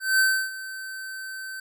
square tone with ADSR envelope, 1540 Hz, G6, 31 cents flat, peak -17 dBFS, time 0-1.6 s, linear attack 190 ms, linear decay 310 ms, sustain -17 dB, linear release 4 ms, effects none

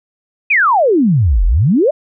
sine exponential two-way sweep, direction down then up, 2595 to 38.89 to 643 Hz, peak -8 dBFS, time 0.5-1.91 s, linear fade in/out 10 ms, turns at 1.45 s, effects none

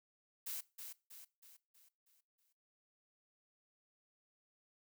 blue noise with echo, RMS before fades -43 dBFS, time 0.46-0.61 s, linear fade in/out 10 ms, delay 320 ms, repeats 6, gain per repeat -6 dB, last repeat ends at 2.53 s, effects noise-tail reverb RT60 0.3 s tail -20 dB re dry

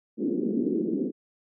white band-pass noise, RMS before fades -27 dBFS, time 0.17-1.12 s, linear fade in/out 50 ms, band 200 to 390 Hz, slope 48 dB/octave, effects none

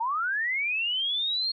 sine linear sweep, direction up, 874 to 4300 Hz, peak -25 dBFS, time 0-1.52 s, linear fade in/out 10 ms, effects none

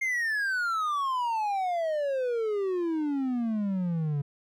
triangle exponential sweep, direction down, 2135 to 140 Hz, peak -24 dBFS, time 0.01-4.22 s, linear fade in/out 10 ms, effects none

